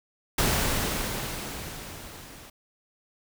pink noise with level ramp, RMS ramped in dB -23 to -47 dBFS, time 0.38-2.5 s, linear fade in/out 5 ms, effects none

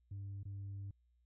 sine tone with dropouts, 99 Hz, G2, 18 cents sharp, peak -40 dBFS, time 0.11-0.91 s, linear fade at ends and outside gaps 5 ms, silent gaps 0.432-0.453 s, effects tanh soft clip ceiling -41 dBFS + added 60 Hz sine -70 dBFS peak until 1.25 s

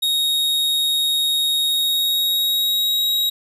45% pulse tone with pitch glide, 3750 to 3816 Hz, A#7 to A#7, +10 to +40 cents, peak -16 dBFS, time 0.02-3.3 s, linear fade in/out 10 ms, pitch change +30 cents, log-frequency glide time 1.66-3.09 s, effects none

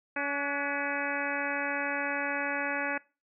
harmonic tone with a mistuned harmonic, 283.4 Hz, C#4, 38 cents sharp, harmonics 1 / 2 / 3 / 4 / 5 / 6 / 7 / 8 / 9, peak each -38 / -37 / -38 / -41 / -36 / -35 / -38 / -40 / -40 dBFS, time 0.16-2.98 s, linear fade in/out 5 ms, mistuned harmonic 5, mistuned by +60 cents, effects noise-tail reverb RT60 0.3 s tail -22 dB re dry

